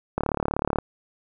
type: click train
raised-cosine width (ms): 1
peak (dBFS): -9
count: 23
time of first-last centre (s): 0.18-0.786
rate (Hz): 36.3
effects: none